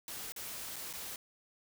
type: noise with dropouts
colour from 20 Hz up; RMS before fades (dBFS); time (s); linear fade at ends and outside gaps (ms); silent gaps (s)
white; -43; 0.08-1.16; 1; 0.321-0.362 / 0.76-0.764 / 0.929-0.936
effects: none